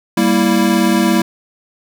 square chord, E diminished, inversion first, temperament equal, 196 / 233.1 / 329.6 Hz, G3 / Bb3 / E4, 0 / 0 / 0 cents, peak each -16 dBFS, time 0.17-1.22 s, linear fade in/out 5 ms, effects none

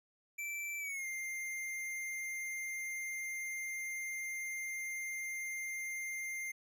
square tone with pitch glide, 2333 to 2103 Hz, D7 to C7, -12 to +8 cents, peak -39 dBFS, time 0.38-6.52 s, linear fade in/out 10 ms, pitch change -180 cents, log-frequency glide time 0.79-1.06 s, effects none

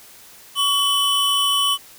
square tone pair together, 1127 / 3009 Hz, C#6 / F#7, +28 / +28 cents, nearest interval octave + perfect fourth, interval 1700 cents, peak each -23 / -18 dBFS, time 0.55-1.78 s, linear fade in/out 50 ms, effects white hiss -45 dBFS RMS until 1.98 s

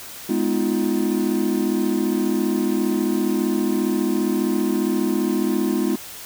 triangle chord, F half-diminished seventh, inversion first, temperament just, 209.5 / 251.4 / 314.3 / 349.2 Hz, Ab3 / Cb4 / Eb4 / F4, +15 / +31 / +18 / 0 cents, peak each -22 dBFS, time 0.29-5.96 s, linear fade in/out 5 ms, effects white hiss -37 dBFS RMS until 6.25 s

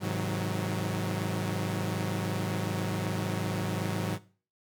sawtooth chord, Ab dominant seventh, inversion none, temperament equal with one note detuned, 103.83 / 130.81 / 159.57 / 185 Hz, Ab2 / C3 / Eb3 / Gb3, 0 / 0 / +44 / 0 cents, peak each -30 / -35 / -32 / -29 dBFS, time 0-4.19 s, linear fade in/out 50 ms, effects noise-tail reverb RT60 0.4 s tail -18 dB re dry

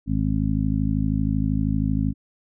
harmonic tone, 52.8 Hz, G#1, 29 cents sharp, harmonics 1 / 2 / 3 / 4 / 5, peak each -26 / -26 / -26 / -26 / -26 dBFS, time 0.06-2.14 s, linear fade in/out 50 ms, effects none

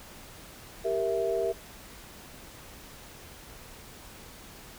sine chord, E diminished, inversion first, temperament equal, 392 / 466.2 / 659.3 Hz, G4 / Bb4 / E5, 0 / 0 / 0 cents, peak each -30 dBFS, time 0.84-1.53 s, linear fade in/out 20 ms, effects pink hiss -48 dBFS RMS until 4.78 s

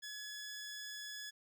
15% pulse tone, 1697 Hz, G#6, 37 cents sharp, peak -38 dBFS, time 0.02-1.31 s, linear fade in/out 20 ms, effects none

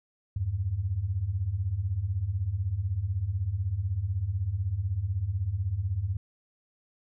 sine beating tone pair, 83.8 / 99.8 Hz, E2 / G2, +29 / +32 cents, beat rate 16 Hz, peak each -32 / -28 dBFS, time 0.36-6.17 s, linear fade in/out 5 ms, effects none

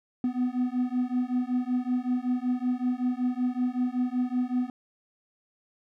triangle beating tone pair, 246.9 / 252.2 Hz, B3 / B3, 0 / +36 cents, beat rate 5.3 Hz, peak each -26 dBFS, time 0.24-4.7 s, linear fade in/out 2 ms, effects none

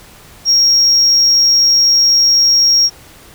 sine tone, 5588 Hz, F8, in tune, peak -5 dBFS, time 0.45-2.9 s, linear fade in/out 50 ms, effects tanh soft clip ceiling -5 dBFS + pink hiss -40 dBFS RMS until 3.34 s

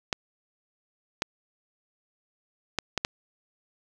clicks, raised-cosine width 0.2 ms, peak -8 dBFS, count 5, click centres 0.128 / 1.221 / 2.787 / 2.977 / 3.049 s, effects none

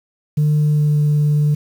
sine tone with pitch glide, 150.2 to 148.47 Hz, D3 to D3, +39 to +19 cents, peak -10 dBFS, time 0.37-1.55 s, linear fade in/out 10 ms, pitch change -20 cents, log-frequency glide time 0.6-1 s, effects tanh soft clip ceiling -10 dBFS + 7-bit

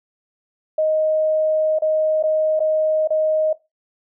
sine tone with dropouts, 624 Hz, D#5, 5 cents sharp, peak -15 dBFS, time 0.78-3.53 s, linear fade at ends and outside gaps 5 ms, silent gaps 1.788-1.82 / 2.227-2.236 / 2.594-2.602 / 3.075-3.104 s, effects noise-tail reverb RT60 0.2 s tail -17 dB re dry

